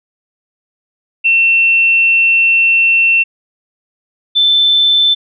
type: tone pair in turn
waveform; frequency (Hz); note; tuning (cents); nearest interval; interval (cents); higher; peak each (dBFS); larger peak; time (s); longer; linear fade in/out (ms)
sine; 2700 / 3532; E7 / A7; +41 / +6; perfect fourth; 465; second; -7; neither; 1.24-3.24 / 4.35-5.15; first; 20
effects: none